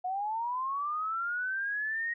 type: linear sweep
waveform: sine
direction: up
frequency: 719 to 1886 Hz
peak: -30 dBFS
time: 0.04-2.14 s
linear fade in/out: 10 ms
effects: none